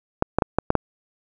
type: clicks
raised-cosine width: 1 ms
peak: -3 dBFS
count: 6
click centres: 0.224 / 0.386 / 0.422 / 0.586 / 0.704 / 0.753 s
effects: none